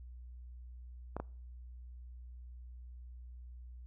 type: clicks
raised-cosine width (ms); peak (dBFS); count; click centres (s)
1; -24; 2; 1.166 / 1.2
effects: noise-tail reverb RT60 0.5 s tail -25 dB re dry + added 61 Hz sine -47 dBFS peak until 3.86 s